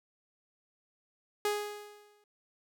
sawtooth tone with exponential decay, 415.3 Hz, G#4, in tune, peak -23 dBFS, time 1.45-2.24 s, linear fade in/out 2 ms, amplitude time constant 170 ms, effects none

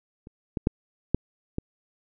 clicks, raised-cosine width 3 ms, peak -30 / -15 / -7 / -7 / -15 dBFS, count 5, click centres 0.271 / 0.572 / 0.671 / 1.146 / 1.584 s, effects none

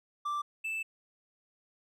triangle tone pair in turn, 1174.7 / 2640 Hz, D6 / E7, 0 / +2 cents, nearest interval octave + major second, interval 1402 cents, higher second, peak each -29 / -31 dBFS, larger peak first, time 0.25-0.42 / 0.64-0.83 s, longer second, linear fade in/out 10 ms, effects none

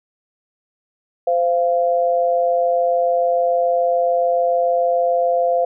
sine tone pair together, 517 / 690.1 Hz, C5 / F5, -21 / -21 cents, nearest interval perfect fourth, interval 500 cents, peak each -17 dBFS, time 1.27-5.65 s, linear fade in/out 5 ms, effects none

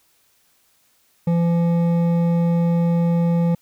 sine tone with hard clipping, 170 Hz, F3, 46 cents flat, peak -17 dBFS, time 1.27-3.55 s, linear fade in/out 5 ms, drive 9 dB, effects white hiss -61 dBFS RMS until 3.61 s

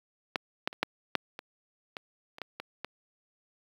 clicks, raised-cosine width 0.3 ms, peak -11 / -11 / -27 / -9 / -8 / -23 / -21 / -28 / -19 / -21 / -19 dBFS, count 11, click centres 0.358 / 0.675 / 0.729 / 0.83 / 1.153 / 1.391 / 1.968 / 2.384 / 2.417 / 2.6 / 2.846 s, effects high-pass 200 Hz 12 dB/octave + 8-bit

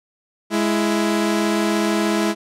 sawtooth tone pair together, 209.5 / 332.6 Hz, G#3 / E4, +15 / +16 cents, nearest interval minor sixth, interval 801 cents, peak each -16 dBFS, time 0.5-2.35 s, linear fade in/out 50 ms, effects low-pass 11000 Hz 12 dB/octave

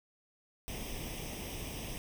pink noise with comb filter, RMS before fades -41 dBFS, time 0.68-1.98 s, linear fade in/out 0 ms, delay 0.35 ms, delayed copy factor +0.75, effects none

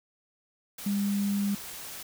sine tone in noise, 201.4 Hz, G3, 47 cents sharp, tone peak -25 dBFS, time 0.86-1.55 s, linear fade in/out 5 ms, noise white, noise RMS -41 dBFS, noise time 0.78-2.03 s, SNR +13 dB, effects none

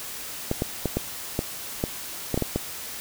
clicks, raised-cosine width 2 ms, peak -10 dBFS, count 10, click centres 0.514 / 0.621 / 0.857 / 0.97 / 1.391 / 1.839 / 2.343 / 2.376 / 2.423 / 2.56 s, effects white hiss -36 dBFS RMS until 3 s

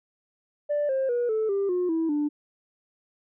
sine tone with pitch steps, 587 / 532.1 / 482.3 / 437.2 / 396.3 / 359.3 / 325.7 / 295.2 Hz, D5 / C5 / B4 / A4 / G4 / F4 / E4 / D4, -1 / +29 / -41 / -11 / +19 / +49 / -21 / +9 cents, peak -21 dBFS, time 0.69-2.29 s, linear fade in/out 20 ms, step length 200 ms, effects tanh soft clip ceiling -20 dBFS

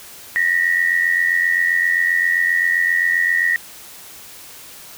sine tone pair together, 1846 / 1933.6 Hz, A#6 / B6, -17 / -37 cents, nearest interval minor second, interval 80 cents, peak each -17 dBFS, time 0.36-3.56 s, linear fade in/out 0 ms, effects white hiss -39 dBFS RMS until 4.97 s

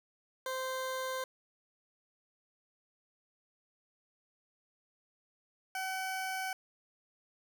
20% pulse tone pair in turn, 520 / 757.7 Hz, C5 / F#5, -11 / +41 cents, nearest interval perfect fifth, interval 652 cents, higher second, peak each -30 / -30 dBFS, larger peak neither, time 0.46-1.24 / 5.75-6.53 s, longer neither, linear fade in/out 2 ms, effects none

